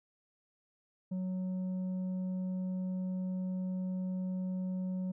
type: tone with tanh clipping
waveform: sine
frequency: 185 Hz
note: F#3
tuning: in tune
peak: -34 dBFS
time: 1.11-5.12 s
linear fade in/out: 10 ms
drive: 5 dB
effects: none